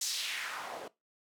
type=noise with band-pass filter sweep; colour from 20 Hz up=white; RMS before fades=-38 dBFS; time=0.01-0.88 s; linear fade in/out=5 ms; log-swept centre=6400 to 450 Hz; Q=2; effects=noise-tail reverb RT60 0.2 s tail -20 dB re dry